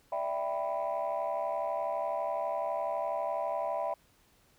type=chord; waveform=sine; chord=E minor seventh; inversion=third; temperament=equal; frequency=587.3 / 659.3 / 784 / 987.8 Hz; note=D5 / E5 / G5 / B5; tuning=0 / 0 / 0 / 0 cents; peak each=-35 / -33 / -36 / -36 dBFS; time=0.12-3.94 s; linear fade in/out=5 ms; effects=tanh soft clip ceiling -24 dBFS + pink hiss -66 dBFS RMS until 4.58 s

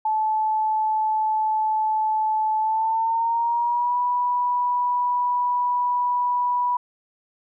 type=tone with pitch glide; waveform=sine; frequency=868 to 979.9 Hz; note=A5 to B5; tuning=-24 to -14 cents; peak=-19 dBFS; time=0.05-6.77 s; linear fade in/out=5 ms; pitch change=+210 cents; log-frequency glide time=2.59-3.98 s; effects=none

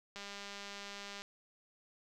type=click train; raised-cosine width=0.2 ms; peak=-29 dBFS; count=214; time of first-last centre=0.16-1.22 s; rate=201 Hz; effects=none

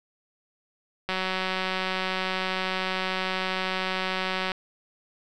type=click train; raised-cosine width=0.3 ms; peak=-12 dBFS; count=642; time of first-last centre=1.09-4.518 s; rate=187 Hz; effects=none

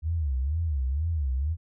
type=tone with vibrato; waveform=sine; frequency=73.42 Hz; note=D2; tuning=in tune; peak=-24 dBFS; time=0.02-1.57 s; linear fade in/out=50 ms; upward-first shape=sine; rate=2.1 Hz; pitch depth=240 cents each way; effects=none

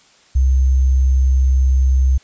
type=tone with sample-and-hold; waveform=sine; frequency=65.41 Hz; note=C2; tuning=in tune; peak=-10 dBFS; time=0.35-2.18 s; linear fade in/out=10 ms; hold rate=6300 Hz; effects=white hiss -51 dBFS RMS until 2.23 s + resampled to 16000 Hz

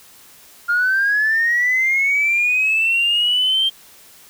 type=linear sweep; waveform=sine; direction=up; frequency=1400 to 3173 Hz; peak=-13 dBFS; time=0.68-3.7 s; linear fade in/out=20 ms; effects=tanh soft clip ceiling -10 dBFS + white hiss -46 dBFS RMS until 4.29 s

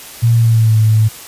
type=tone with pitch glide; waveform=sine; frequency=116.54 to 109.37 Hz; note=A#2 to A2; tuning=0 to -10 cents; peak=-7 dBFS; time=0.22-1.09 s; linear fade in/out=20 ms; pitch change=-110 cents; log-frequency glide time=0.35-0.78 s; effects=white hiss -33 dBFS RMS until 1.27 s + resampled to 32000 Hz

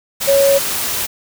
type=tone in noise; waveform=sine; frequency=554.4 Hz; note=C#5; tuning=in tune; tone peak=-9 dBFS; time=0.27-0.59 s; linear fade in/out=20 ms; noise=white; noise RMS=-20 dBFS; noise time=0.2-1.07 s; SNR=+8 dB; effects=none

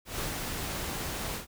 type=noise with ADSR envelope; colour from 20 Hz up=pink; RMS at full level=-33 dBFS; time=0.05-1.47 s; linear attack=140 ms; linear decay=150 ms; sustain=-2 dB; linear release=120 ms; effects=none

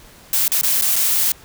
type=noise with dropouts; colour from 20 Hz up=blue; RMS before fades=-17 dBFS; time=0.33-1.32 s; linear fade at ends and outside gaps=1 ms; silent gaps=0.48-0.518 / 0.612-0.633 / 0.812-0.821 / 0.958-0.962 s; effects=pink hiss -45 dBFS RMS until 1.44 s

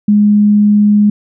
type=tone; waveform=sine; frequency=207.7 Hz; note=G#3; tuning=in tune; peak=-5 dBFS; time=0.08-1.1 s; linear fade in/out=5 ms; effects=none

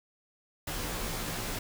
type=noise with comb filter; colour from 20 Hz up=pink; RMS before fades=-35 dBFS; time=0.67-1.59 s; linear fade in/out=5 ms; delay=15 ms; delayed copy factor=-0.95; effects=none

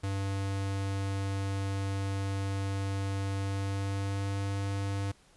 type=tone with pitch glide; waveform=square; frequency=98 to 98.97 Hz; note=G2 to G2; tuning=0 to +17 cents; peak=-31 dBFS; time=0.03-5.12 s; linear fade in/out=10 ms; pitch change=+17 cents; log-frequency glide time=3.37-4.4 s; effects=pink hiss -62 dBFS RMS until 5.36 s + resampled to 24000 Hz

